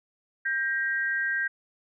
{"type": "tone pair together", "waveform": "sine", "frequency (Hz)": [1588, 1888.5], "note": ["G6", "A#6"], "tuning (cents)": [22, 22], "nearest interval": "minor third", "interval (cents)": 300, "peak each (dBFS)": [-26, -30], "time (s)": [0.45, 1.48], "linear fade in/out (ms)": 10, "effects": []}